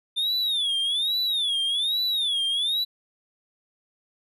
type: tone with vibrato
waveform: triangle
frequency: 3557 Hz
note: A7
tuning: 18 cents sharp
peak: -21 dBFS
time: 0.16-2.85 s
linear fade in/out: 20 ms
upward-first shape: sine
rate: 1.2 Hz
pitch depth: 190 cents each way
effects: none